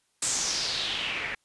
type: noise with low-pass filter sweep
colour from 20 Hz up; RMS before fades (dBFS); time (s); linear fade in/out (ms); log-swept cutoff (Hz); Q
white; -30; 0.22-1.35; 5; 8100 to 2000; 3.9
effects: white hiss -71 dBFS RMS until 1.44 s + resampled to 24000 Hz